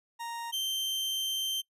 40% pulse tone pair in turn, 932.3 / 3128 Hz, A#5 / G7, 0 / -4 cents, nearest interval octave + major sixth, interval 2096 cents, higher second, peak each -35 / -29 dBFS, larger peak second, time 0.19-0.52 / 0.52-1.62 s, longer second, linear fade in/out 20 ms, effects noise-tail reverb RT60 0.1 s tail -23 dB re dry + resampled to 32000 Hz

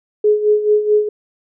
sine tone with tremolo, 421.4 Hz, G#4, 25 cents sharp, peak -8 dBFS, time 0.24-1.09 s, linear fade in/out 5 ms, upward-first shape sine, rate 4.6 Hz, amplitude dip 70%, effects none

